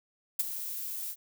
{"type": "noise with ADSR envelope", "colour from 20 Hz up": "violet", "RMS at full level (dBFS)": -25, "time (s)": [0.39, 1.16], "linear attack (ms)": 8, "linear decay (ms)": 23, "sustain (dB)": -12, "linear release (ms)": 56, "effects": []}